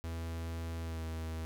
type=tone with pitch glide; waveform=45% pulse; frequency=82.6 to 80.76 Hz; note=E2 to E2; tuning=+4 to -35 cents; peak=-37 dBFS; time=0.04-1.45 s; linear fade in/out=0 ms; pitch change=-39 cents; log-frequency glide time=0.79-1.03 s; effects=none